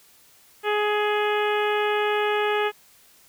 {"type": "harmonic tone", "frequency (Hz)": 418.7, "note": "G#4", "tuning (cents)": 14, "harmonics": [1, 2, 3, 4, 5, 6, 7, 8], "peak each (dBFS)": [-23, -27, -30, -30, -34, -33, -35, -40], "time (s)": [0.63, 2.72], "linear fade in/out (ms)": 50, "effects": ["white hiss -55 dBFS RMS until 3.28 s"]}